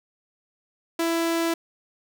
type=tone; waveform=sawtooth; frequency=332.7 Hz; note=E4; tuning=16 cents sharp; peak=-18 dBFS; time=0.99-1.54 s; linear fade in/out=5 ms; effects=none